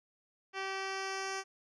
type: tone with low-pass filter sweep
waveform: 10% pulse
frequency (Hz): 385.9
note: G4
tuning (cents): -27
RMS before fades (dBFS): -38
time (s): 0.53-1.44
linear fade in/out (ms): 50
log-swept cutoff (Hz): 3900 to 6400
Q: 1.8
effects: none